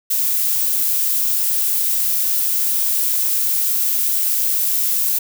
violet noise, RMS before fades -18 dBFS, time 0.1-5.19 s, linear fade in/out 10 ms, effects none

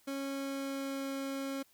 30% pulse tone with pitch glide, 274.7 to 272.6 Hz, C#4 to C#4, -16 to -29 cents, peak -33 dBFS, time 0.07-1.63 s, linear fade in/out 10 ms, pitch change -13 cents, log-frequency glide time 0.27-1.12 s, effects white hiss -67 dBFS RMS until 1.73 s

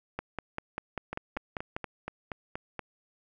two click trains, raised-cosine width 0.5 ms, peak -18 / -20 dBFS, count 9 / 8, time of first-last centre 0.19-1.765 / 1.13-2.793 s, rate 5.08 / 4.21 Hz, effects none

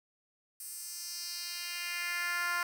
10% pulse tone with high-pass filter sweep, 349.2 Hz, F4, in tune, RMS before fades -37 dBFS, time 0.6-2.63 s, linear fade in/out 2 ms, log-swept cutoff 9500 to 1200 Hz, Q 1.8, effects none

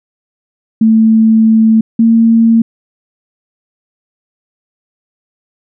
sine tone pair in turn, 221.9 / 227.7 Hz, A3 / A#3, +15 / -40 cents, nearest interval unison, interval 45 cents, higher second, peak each -4 dBFS, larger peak neither, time 0.81-1.81 / 1.99-2.62 s, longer first, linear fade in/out 5 ms, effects none

